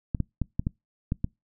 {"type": "clicks", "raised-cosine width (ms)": 5, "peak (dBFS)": -13, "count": 7, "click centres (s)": [0.148, 0.203, 0.417, 0.595, 0.669, 1.121, 1.244], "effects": ["noise-tail reverb RT60 0.2 s tail -26 dB re dry"]}